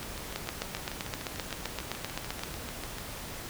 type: two click trains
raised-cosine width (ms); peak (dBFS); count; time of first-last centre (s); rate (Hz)
0.2; -15 / -21; 17 / 21; 0.36-2.435 / 0.03-2.984; 7.71 / 6.77
effects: pink hiss -41 dBFS RMS until 3.49 s